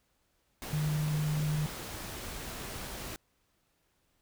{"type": "tone in noise", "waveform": "sine", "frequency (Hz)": 151.5, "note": "D#3", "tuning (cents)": -46, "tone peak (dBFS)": -28, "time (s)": [0.73, 1.66], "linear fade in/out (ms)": 0, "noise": "pink", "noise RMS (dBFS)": -41, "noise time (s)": [0.62, 3.16], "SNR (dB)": 10, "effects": ["pink hiss -74 dBFS RMS until 4.21 s"]}